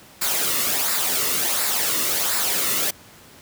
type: noise with flanger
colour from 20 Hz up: white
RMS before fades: -22 dBFS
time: 0.21-2.91 s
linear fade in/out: 10 ms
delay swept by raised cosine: 0.32 to 1.29 ms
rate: 1.4 Hz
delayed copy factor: -0.55
effects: pink hiss -47 dBFS RMS until 3.41 s + high-pass 80 Hz 12 dB/octave